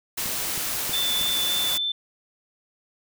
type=noise; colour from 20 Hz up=white; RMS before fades=-28 dBFS; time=0.17-1.78 s; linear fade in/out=10 ms
type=click train; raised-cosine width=3 ms; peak=-25 dBFS; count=4; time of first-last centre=0.26-1.212 s; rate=3.15 Hz
type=tone with vibrato; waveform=sine; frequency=3520 Hz; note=A7; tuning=in tune; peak=-23 dBFS; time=0.93-1.92 s; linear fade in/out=5 ms; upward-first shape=sine; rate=3.5 Hz; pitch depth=11 cents each way
effects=none